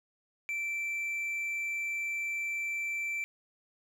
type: tone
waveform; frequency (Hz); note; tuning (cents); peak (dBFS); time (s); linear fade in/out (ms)
triangle; 2337; D7; -9; -30; 0.49-3.24; 0
effects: none